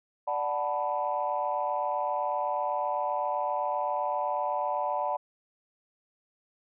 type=chord; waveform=sine; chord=B minor seventh; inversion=first; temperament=equal; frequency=587.3 / 740 / 880 / 987.8 Hz; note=D5 / F#5 / A5 / B5; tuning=0 / 0 / 0 / 0 cents; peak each=-32 dBFS; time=0.27-5.17 s; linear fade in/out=10 ms; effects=tanh soft clip ceiling -17 dBFS

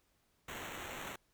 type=noise with sample-and-hold; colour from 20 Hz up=blue; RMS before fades=-45 dBFS; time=0.48-1.16 s; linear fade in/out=5 ms; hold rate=4900 Hz; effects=pink hiss -75 dBFS RMS until 1.33 s

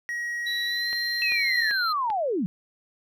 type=tone; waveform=triangle; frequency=1900 Hz; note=A#6; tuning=33 cents sharp; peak=-26 dBFS; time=0.09-1.71 s; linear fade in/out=0 ms
type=tone with pitch glide; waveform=triangle; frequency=3933 to 4138 Hz; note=B7 to C8; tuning=-8 to -20 cents; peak=-27 dBFS; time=0.46-1.93 s; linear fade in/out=10 ms; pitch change=+88 cents; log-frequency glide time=0.66-0.92 s
type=click train; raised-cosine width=0.3 ms; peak=-22 dBFS; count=4; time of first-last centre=0.93-2.102 s; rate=2.56 Hz
type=linear sweep; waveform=sine; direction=down; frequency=2637 to 161.3 Hz; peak=-23 dBFS; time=1.22-2.46 s; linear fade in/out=0 ms
effects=none

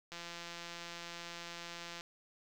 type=click train; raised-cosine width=0.2 ms; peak=-28 dBFS; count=324; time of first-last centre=0.12-2.009 s; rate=171 Hz; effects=9-bit

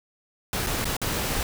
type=noise with dropouts; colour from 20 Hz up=pink; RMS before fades=-27 dBFS; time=0.53-1.43 s; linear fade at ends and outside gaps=1 ms; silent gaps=0.665-0.669 / 0.844-0.854 / 0.967-1.016 s; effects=none

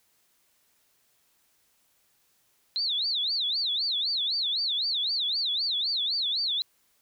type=tone with vibrato; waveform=sine; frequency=3951 Hz; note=B7; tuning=in tune; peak=-25 dBFS; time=2.76-6.62 s; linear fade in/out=0 ms; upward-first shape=sine; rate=3.9 Hz; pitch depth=280 cents each way; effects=white hiss -68 dBFS RMS until 7.01 s

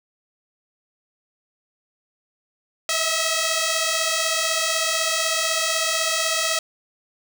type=beating tone pair; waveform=5% pulse; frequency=638 / 654 Hz; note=D#5 / E5; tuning=+43 / -14 cents; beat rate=16 Hz; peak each=-12 dBFS; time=2.89-6.59 s; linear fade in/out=2 ms; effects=none

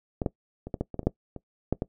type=clicks; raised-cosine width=2 ms; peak=-14 / -12 / -23 / -16 / -14 / -23 / -16 / -30 / -8 / -24 / -10 / -14 dBFS; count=12; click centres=0.218 / 0.262 / 0.67 / 0.742 / 0.81 / 0.943 / 0.993 / 1.031 / 1.07 / 1.363 / 1.726 / 1.821 s; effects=noise-tail reverb RT60 0.1 s tail -20 dB re dry

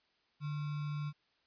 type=tone with sample-and-hold; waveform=sine; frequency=147.7 Hz; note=D3; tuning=10 cents sharp; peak=-35 dBFS; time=0.4-1.13 s; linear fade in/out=50 ms; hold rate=1225 Hz; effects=white hiss -74 dBFS RMS until 1.46 s + resampled to 11025 Hz

